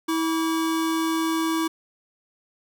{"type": "tone pair together", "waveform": "square", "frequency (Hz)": [324, 1144], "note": ["E4", "D6"], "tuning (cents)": [-30, -46], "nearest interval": "octave + minor seventh", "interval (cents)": 2184, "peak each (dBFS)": [-23, -31], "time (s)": [0.08, 1.68], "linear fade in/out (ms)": 10, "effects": []}